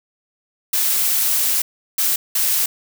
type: noise bursts at uneven times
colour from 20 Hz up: blue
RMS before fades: -18 dBFS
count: 3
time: 0.73-1.62 / 1.98-2.16 / 2.35-2.66 s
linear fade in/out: 5 ms
effects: none